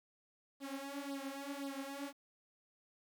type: tone with flanger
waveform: sawtooth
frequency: 277.2 Hz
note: C#4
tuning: in tune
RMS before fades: -44 dBFS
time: 0.6-2.13 s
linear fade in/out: 50 ms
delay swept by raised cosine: 0.21 to 6.11 ms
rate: 1.9 Hz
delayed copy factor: +0.85
effects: 11-bit